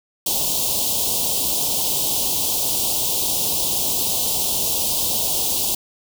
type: band-stop noise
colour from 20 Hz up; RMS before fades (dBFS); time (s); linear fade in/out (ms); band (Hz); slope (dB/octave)
white; -21; 0.26-5.75; 5; 970 to 2900; 48
effects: none